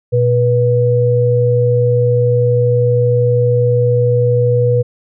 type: tone pair together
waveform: sine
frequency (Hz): 120.27 / 487.5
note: B2 / B4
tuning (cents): -45 / -23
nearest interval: 2 octaves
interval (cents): 2422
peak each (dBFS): -12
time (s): 0.12-4.83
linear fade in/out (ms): 20
effects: none